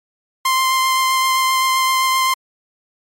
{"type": "tone with vibrato", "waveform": "sawtooth", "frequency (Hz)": 1046.5, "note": "C6", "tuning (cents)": 0, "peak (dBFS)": -10, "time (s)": [0.45, 2.34], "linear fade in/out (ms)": 5, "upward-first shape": "triangle", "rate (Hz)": 7.7, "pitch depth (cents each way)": 13, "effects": ["MP3 64 kbps"]}